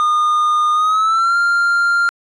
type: tone with pitch glide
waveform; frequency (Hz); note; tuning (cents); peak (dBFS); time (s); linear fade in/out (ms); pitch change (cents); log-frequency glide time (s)
triangle; 1220 to 1393.3; D#6 to F6; -34 to -4; -10; 0-2.09; 0; +230; 0.73-1.37
effects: resampled to 24000 Hz